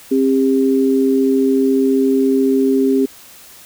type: tone pair together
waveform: sine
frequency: 266.6 / 400.9 Hz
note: C4 / G4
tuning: +33 / +39 cents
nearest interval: perfect fifth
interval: 706 cents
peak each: -13 / -15 dBFS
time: 0.11-3.06 s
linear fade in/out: 10 ms
effects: white hiss -41 dBFS RMS until 3.65 s